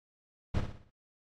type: noise with echo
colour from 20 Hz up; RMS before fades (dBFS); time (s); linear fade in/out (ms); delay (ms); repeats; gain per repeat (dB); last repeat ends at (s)
brown; -28; 0.54-0.61; 10; 59; 5; -7; 0.905
effects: low-pass 5000 Hz 12 dB/octave + AAC 48 kbps